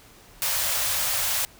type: band-stop noise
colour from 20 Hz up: white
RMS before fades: -25 dBFS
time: 0.42-1.45 s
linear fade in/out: 0 ms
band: 130 to 520 Hz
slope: 48 dB/octave
effects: pink hiss -51 dBFS RMS until 1.59 s